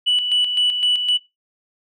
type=tone with tremolo; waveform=sine; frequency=2960 Hz; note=F#7; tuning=in tune; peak=-12 dBFS; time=0.06-1.18 s; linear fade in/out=20 ms; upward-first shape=square; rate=3.9 Hz; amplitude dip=55%; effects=noise-tail reverb RT60 0.2 s tail -18 dB re dry + tanh soft clip ceiling -11 dBFS